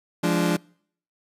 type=chord; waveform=30% pulse; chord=D diminished; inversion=first; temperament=equal with one note detuned; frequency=173.31 / 207.7 / 293.7 Hz; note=F3 / Ab3 / D4; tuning=-13 / 0 / 0 cents; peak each=-20 / -25 / -22 dBFS; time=0.23-0.57 s; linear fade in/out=10 ms; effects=noise-tail reverb RT60 0.6 s tail -26 dB re dry + resampled to 32000 Hz